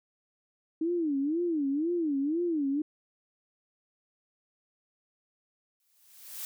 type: tone with vibrato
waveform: sine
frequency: 309.8 Hz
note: D#4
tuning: 7 cents flat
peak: -26 dBFS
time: 0.81-2.82 s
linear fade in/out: 5 ms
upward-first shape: sine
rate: 2 Hz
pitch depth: 220 cents each way
type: noise with exponential growth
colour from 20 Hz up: blue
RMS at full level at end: -36 dBFS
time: 5.8-6.45 s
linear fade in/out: 1 ms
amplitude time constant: 140 ms
effects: none